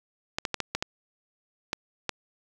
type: clicks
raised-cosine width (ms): 0.2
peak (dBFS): -10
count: 8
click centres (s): 0.385 / 0.452 / 0.543 / 0.603 / 0.75 / 0.825 / 1.731 / 2.093
effects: 8-bit